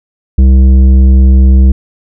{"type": "tone with tanh clipping", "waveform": "triangle", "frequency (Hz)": 65.41, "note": "C2", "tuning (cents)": 0, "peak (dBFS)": -3, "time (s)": [0.38, 1.72], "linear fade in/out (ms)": 5, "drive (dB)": 14, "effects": []}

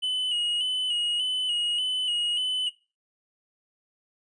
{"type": "tone with vibrato", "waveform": "triangle", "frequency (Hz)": 2950, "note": "F#7", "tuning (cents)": -6, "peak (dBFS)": -22, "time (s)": [0.02, 2.7], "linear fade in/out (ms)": 20, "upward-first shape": "square", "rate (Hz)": 1.7, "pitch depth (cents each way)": 38, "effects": ["noise-tail reverb RT60 0.3 s tail -19 dB re dry", "resampled to 22050 Hz"]}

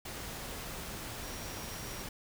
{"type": "tone in noise", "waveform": "sine", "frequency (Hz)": 5650, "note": "F8", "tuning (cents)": 19, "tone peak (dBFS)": -51, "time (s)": [1.23, 2.03], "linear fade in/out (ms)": 5, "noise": "pink", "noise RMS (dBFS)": -42, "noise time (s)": [0.05, 2.09], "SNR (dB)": -12, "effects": []}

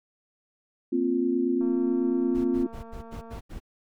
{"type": "chord", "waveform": "sine", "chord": "Bb suspended second", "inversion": "none", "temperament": "just", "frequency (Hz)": [233.1, 262.2, 349.6], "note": ["Bb3", "C4", "F4"], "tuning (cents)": [0, 4, 2], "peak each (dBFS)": [-30, -25, -26], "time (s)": [0.92, 2.67], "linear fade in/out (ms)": 10}
{"type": "click train", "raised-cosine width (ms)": 1, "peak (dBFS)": -33, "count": 406, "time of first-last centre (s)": [1.61, 3.386], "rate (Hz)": 228}
{"type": "noise bursts", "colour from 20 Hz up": "brown", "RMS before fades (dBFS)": -38, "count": 7, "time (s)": [2.34, 3.602], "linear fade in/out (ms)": 20, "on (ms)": 110, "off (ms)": 82}
{"effects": []}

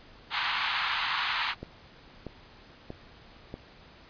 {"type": "band-pass noise", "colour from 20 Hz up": "pink", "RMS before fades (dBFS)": -30, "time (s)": [0.3, 1.55], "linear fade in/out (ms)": 50, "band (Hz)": [870, 4300], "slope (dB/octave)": 48}
{"type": "click train", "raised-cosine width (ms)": 2, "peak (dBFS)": -24, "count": 4, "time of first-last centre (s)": [1.63, 3.541], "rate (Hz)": 1.57}
{"effects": ["pink hiss -53 dBFS RMS until 4.09 s", "resampled to 11025 Hz"]}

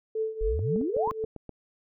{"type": "tone with tremolo", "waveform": "sine", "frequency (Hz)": 440, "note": "A4", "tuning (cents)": 0, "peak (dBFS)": -24, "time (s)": [0.15, 1.25], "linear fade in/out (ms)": 5, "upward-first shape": "triangle", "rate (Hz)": 3.8, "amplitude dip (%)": 85}
{"type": "exponential sweep", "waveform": "sine", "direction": "up", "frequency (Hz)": [35.58, 1100], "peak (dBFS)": -26, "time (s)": [0.41, 1.11], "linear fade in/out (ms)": 0}
{"type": "clicks", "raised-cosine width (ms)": 2, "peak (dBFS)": -26, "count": 9, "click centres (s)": [0.592, 0.761, 0.813, 0.966, 1.075, 1.115, 1.24, 1.363, 1.493]}
{"effects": []}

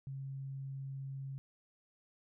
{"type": "tone", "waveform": "sine", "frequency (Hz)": 135.8, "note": "C#3", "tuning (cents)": -35, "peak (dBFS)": -40, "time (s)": [0.07, 1.38], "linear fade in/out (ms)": 0, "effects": []}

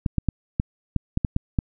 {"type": "clicks", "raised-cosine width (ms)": 5, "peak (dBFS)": -8, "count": 9, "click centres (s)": [0.062, 0.183, 0.287, 0.599, 0.963, 1.174, 1.248, 1.364, 1.588], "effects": []}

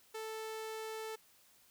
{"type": "tone", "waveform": "sawtooth", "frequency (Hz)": 440, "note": "A4", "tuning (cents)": 0, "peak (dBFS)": -37, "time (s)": [0.14, 1.16], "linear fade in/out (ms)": 10, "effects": ["white hiss -66 dBFS RMS until 1.7 s"]}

